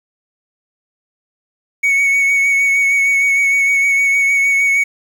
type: tone with vibrato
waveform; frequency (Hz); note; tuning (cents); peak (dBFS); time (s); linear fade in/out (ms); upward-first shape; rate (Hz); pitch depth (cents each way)
triangle; 2225; C#7; +6; -9; 1.83-4.84; 10; triangle; 6.5; 25
effects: 7-bit